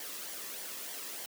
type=noise with flanger; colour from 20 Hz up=white; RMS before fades=-42 dBFS; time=0-1.26 s; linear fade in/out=2 ms; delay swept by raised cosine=0.76 to 1.38 ms; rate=3.3 Hz; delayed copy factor=-0.5; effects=high-pass 200 Hz 12 dB/octave